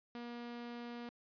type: tone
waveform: sawtooth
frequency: 238.7 Hz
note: A#3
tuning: 41 cents sharp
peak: -40 dBFS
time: 0.15-1.09 s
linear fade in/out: 0 ms
effects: resampled to 11025 Hz

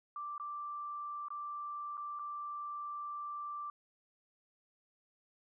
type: tone with dropouts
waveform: sine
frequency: 1174.7 Hz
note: D6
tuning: in tune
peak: -39 dBFS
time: 0.16-3.7 s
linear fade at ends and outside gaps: 2 ms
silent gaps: 0.38-0.398 / 1.284-1.304 / 1.971-1.977 / 2.19-2.194 s
effects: none

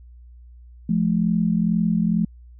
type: tone pair together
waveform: sine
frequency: 173.9 / 216.1 Hz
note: F3 / A3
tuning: -7 / -31 cents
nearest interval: major third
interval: 376 cents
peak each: -20 dBFS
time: 0.89-2.25 s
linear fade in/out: 5 ms
effects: added 60 Hz sine -42 dBFS peak until 2.59 s

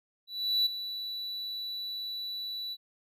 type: tone with ADSR envelope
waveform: triangle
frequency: 3951 Hz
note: B7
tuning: in tune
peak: -21 dBFS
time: 0.27-2.77 s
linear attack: 390 ms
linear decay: 12 ms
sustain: -12 dB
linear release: 47 ms
effects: none

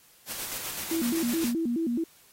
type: noise with tremolo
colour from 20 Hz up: white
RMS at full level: -34 dBFS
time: 0.26-1.54 s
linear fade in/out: 50 ms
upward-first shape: square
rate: 7.8 Hz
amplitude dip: 30%
type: tone with vibrato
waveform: sine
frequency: 279.8 Hz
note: C#4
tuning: 16 cents sharp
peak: -25 dBFS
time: 0.91-2.04 s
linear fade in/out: 5 ms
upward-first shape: square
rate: 4.7 Hz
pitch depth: 280 cents each way
effects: white hiss -58 dBFS RMS until 2.32 s + AAC 48 kbps

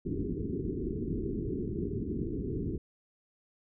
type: low-pass noise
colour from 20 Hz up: white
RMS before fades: -34 dBFS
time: 0.05-2.78 s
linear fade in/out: 10 ms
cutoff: 420 Hz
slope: 96 dB/octave
effects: none

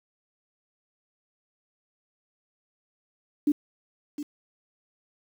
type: tone with echo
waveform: sine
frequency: 293.7 Hz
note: D4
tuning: in tune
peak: -18 dBFS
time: 3.47-3.52 s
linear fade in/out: 5 ms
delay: 710 ms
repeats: 1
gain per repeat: -12 dB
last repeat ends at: 4.23 s
effects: 8-bit

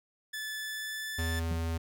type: tone with pitch glide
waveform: sawtooth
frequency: 1738 to 1753.1 Hz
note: A6 to A6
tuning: -22 to -7 cents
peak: -32 dBFS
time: 0.33-1.4 s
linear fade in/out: 10 ms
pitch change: +15 cents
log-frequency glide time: 0.55-1.25 s
type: tone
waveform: square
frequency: 82.41 Hz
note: E2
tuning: in tune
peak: -31 dBFS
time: 1.18-1.78 s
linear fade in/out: 10 ms
type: tone with exponential decay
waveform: triangle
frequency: 172.2 Hz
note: F3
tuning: 24 cents flat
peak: -29 dBFS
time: 1.51-1.66 s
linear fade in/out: 0 ms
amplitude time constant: 32 ms
effects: none

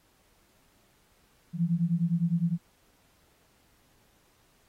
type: beating tone pair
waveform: sine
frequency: 164.81 / 174.61 Hz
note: E3 / F3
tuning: 0 / 0 cents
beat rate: 9.8 Hz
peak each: -27 dBFS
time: 1.53-2.58 s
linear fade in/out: 50 ms
effects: pink hiss -66 dBFS RMS until 4.68 s + AAC 48 kbps

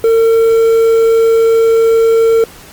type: tone with quantisation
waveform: triangle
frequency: 453.8 Hz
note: A#4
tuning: 47 cents flat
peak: -4 dBFS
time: 0.04-2.44 s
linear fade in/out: 2 ms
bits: 5
effects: pink hiss -36 dBFS RMS until 2.72 s + Opus 32 kbps

